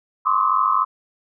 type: tone cluster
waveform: sine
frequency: 1036 / 1080 / 1173 / 1278 Hz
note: C6 / C#6 / D6 / D#6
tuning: -17 / -45 / -2 / +46 cents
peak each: -21 dBFS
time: 0.25-0.85 s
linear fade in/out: 20 ms
effects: none